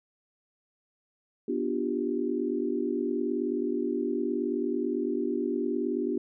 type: chord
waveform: sine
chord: G dominant seventh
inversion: first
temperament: just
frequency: 245 / 294 / 352.8 / 392 Hz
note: B3 / D4 / F4 / G4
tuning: -14 / +2 / +18 / 0 cents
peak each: -32 dBFS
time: 1.48-6.18 s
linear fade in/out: 5 ms
effects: none